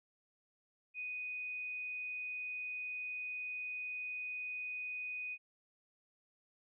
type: tone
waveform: sine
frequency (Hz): 2489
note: D#7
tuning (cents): 0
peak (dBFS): -39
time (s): 0.94-5.38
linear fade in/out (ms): 50
effects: none